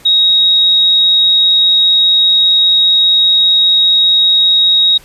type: tone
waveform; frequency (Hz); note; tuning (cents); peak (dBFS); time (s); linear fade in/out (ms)
sine; 3781; A#7; +24; -6; 0.05-4.98; 10
effects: pink hiss -41 dBFS RMS until 5.04 s + resampled to 32000 Hz